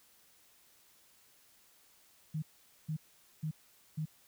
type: tone bursts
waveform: sine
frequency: 155.56 Hz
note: D#3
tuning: in tune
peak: -33 dBFS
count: 4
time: 2.34-4.056 s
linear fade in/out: 10 ms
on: 84 ms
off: 460 ms
effects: white hiss -65 dBFS RMS until 4.27 s